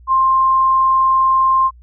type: tone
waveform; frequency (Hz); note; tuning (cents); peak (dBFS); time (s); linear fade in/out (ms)
sine; 1055; C6; +14; -10; 0.07-1.71; 50
effects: added 60 Hz sine -40 dBFS peak until 1.82 s

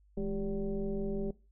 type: tone with frequency modulation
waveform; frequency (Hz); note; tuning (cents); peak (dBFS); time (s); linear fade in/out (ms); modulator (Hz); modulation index
sine; 207.7; G#3; 0; -31; 0.17-1.31; 5; 185; 1.4
effects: noise-tail reverb RT60 0.3 s tail -20 dB re dry + added 50 Hz sine -61 dBFS peak until 1.51 s

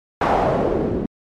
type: noise with low-pass filter sweep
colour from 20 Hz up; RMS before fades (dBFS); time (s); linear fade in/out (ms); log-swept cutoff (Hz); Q
white; -19; 0.21-1.06; 5; 1000 to 280; 2
effects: MP3 96 kbps

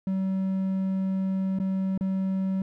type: tone with dropouts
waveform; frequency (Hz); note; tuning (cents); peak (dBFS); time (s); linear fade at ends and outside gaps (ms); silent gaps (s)
triangle; 190.7; G3; -47; -22; 0.07-2.62; 2; 1.588-1.599 / 1.977-2.009
effects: none

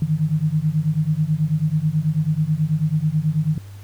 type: beating tone pair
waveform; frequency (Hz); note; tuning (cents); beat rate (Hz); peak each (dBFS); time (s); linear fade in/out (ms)
sine; 150.2 / 159.4; D3 / D#3; +39 / +42; 9.2; -20 / -20; 0.02-3.58; 2
effects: added 99 Hz sine -35 dBFS peak until 3.83 s + pink hiss -50 dBFS RMS until 3.83 s

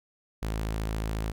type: tone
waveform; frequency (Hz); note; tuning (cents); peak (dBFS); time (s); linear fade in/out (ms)
sawtooth; 54.1; A1; -29; -25; 0.42-1.32; 10
effects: none

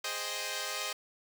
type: chord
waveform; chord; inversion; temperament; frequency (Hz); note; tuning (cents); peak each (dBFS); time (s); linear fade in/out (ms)
5% pulse; Ab major seventh; none; equal; 415.3 / 523.3 / 622.3 / 784; Ab4 / C5 / Eb5 / G5; 0 / 0 / 0 / 0; -31 / -27 / -27 / -31; 0.04-0.93; 5
effects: none

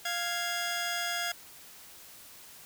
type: tone pair together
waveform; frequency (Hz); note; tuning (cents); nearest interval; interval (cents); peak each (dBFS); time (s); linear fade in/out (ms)
15% pulse; 698 / 1656.8; F5 / G#6; -1 / -5; octave + minor third; 1496; -27; 0.05-1.32; 5
effects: white hiss -51 dBFS RMS until 2.65 s

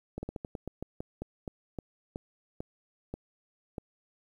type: slowing click train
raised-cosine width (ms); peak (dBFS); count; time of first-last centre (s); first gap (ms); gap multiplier
2; -23; 16; 0.18-3.782; 50; 1.2
effects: 10-bit

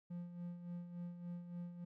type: tone with tremolo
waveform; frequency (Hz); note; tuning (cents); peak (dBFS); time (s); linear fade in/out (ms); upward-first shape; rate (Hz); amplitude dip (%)
triangle; 174.61; F3; 0; -40; 0.1-1.85; 10; sine; 3.5; 60
effects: none

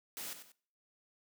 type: noise with echo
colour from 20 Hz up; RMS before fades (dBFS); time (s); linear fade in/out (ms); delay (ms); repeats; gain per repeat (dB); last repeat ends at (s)
white; -43; 0.17-0.33; 0; 94; 2; -9; 0.518
effects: noise-tail reverb RT60 0.5 s tail -22 dB re dry + high-pass 150 Hz 12 dB/octave

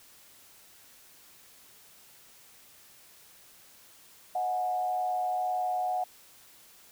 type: tone with frequency modulation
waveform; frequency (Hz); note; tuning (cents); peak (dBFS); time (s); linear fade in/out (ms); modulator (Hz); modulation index
sine; 731; F#5; -21; -27; 4.35-6.04; 5; 102; 0.54
effects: white hiss -56 dBFS RMS until 6.91 s

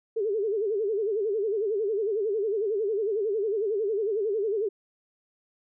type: tone with vibrato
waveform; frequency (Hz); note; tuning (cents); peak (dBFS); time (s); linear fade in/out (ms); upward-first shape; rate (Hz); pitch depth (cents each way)
sine; 420; G#4; +19; -24; 0.16-4.69; 10; sine; 11; 140
effects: none

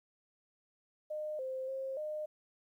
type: tone with pitch steps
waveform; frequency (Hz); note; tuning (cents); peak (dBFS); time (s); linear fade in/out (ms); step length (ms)
sine; 610 / 522 / 533 / 610; D#5 / C5 / C5 / D#5; -34 / -4 / +32 / -34; -36; 1.1-2.26; 10; 290
effects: 12-bit

